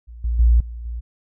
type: tone with level steps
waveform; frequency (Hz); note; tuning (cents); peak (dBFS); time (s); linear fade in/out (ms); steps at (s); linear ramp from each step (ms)
sine; 58.27; A#1; 0; -35 / -18 / -10 / -29 / -25; 0.07-1.01; 20; 0.24 / 0.39 / 0.6 / 0.85; 5
effects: none